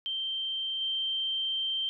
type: tone with level steps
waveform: sine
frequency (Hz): 3136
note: G7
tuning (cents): 0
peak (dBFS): -30 / -28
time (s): 0.06-1.89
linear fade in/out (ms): 0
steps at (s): 0.81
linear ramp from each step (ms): 2
effects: none